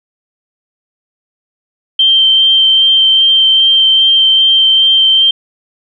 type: tone with vibrato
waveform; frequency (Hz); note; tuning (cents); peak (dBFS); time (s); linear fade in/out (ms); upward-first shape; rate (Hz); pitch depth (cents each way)
sine; 3136; G7; 0; -5; 1.99-5.31; 5; sine; 2.5; 10
effects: none